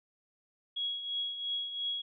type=tone with tremolo; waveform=sine; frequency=3322 Hz; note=G#7; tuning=in tune; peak=-30 dBFS; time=0.76-2.02 s; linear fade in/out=10 ms; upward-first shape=triangle; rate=2.9 Hz; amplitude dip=65%; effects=none